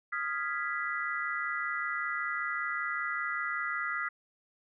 sine chord, F half-diminished seventh, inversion third, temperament equal with one note detuned, 1244.5 / 1389.7 / 1661.2 / 1975.5 Hz, Eb6 / F6 / Ab6 / Cb7, 0 / -9 / 0 / 0 cents, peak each -37 / -36 / -39 / -35 dBFS, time 0.12-4.09 s, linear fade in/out 10 ms, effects none

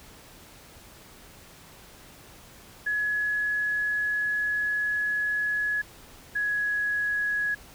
sine tone pair in turn, 1690 / 1674.5 Hz, G#6 / G#6, +30 / +14 cents, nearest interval unison, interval 16 cents, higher first, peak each -24 dBFS, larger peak neither, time 2.86-5.82 / 6.35-7.55 s, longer first, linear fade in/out 10 ms, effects pink hiss -50 dBFS RMS until 7.74 s

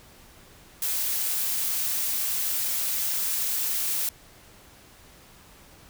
blue noise, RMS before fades -27 dBFS, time 0.82-4.09 s, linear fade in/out 2 ms, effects pink hiss -52 dBFS RMS until 5.89 s

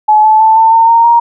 sine tone with pitch steps, 854 / 867.4 / 881.1 / 894.9 / 909 / 923.3 / 937.8 Hz, G#5 / A5 / A5 / A5 / A#5 / A#5 / A#5, +48 / -25 / +2 / +29 / -44 / -17 / +10 cents, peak -3 dBFS, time 0.08-1.2 s, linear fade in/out 10 ms, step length 160 ms, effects none

